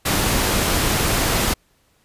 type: noise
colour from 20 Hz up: pink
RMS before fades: -19 dBFS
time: 0.05-1.54 s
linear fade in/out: 10 ms
effects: pink hiss -61 dBFS RMS until 2.04 s + resampled to 32000 Hz